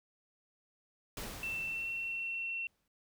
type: noise with exponential decay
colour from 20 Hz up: pink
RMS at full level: -41 dBFS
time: 1.17-2.88 s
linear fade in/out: 2 ms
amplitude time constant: 370 ms
type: tone with pitch glide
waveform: sine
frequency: 2677 to 2713 Hz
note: E7 to E7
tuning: +26 to +49 cents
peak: -35 dBFS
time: 1.43-2.67 s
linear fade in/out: 2 ms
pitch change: +23 cents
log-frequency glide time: 1.66-1.89 s
effects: none